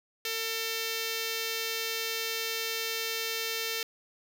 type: tone with notch filter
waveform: 5% pulse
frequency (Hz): 450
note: A4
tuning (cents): +39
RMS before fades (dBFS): -33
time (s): 0.25-3.83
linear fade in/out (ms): 2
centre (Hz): 1000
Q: 1
effects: none